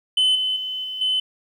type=tone with level steps; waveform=sine; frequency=3034 Hz; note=F#7; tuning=43 cents sharp; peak=-12 / -19 / -25 / -27 / -17 dBFS; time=0.17-1.2 s; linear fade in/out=5 ms; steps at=0.35 / 0.56 / 0.84 / 1.01 s; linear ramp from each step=5 ms; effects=tanh soft clip ceiling -14 dBFS + 9-bit